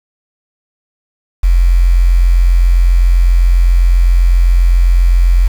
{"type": "tone with quantisation", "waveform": "sine", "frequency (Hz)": 43.81, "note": "F1", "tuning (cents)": 6, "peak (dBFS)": -5, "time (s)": [1.43, 5.48], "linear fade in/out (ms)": 10, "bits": 5, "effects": []}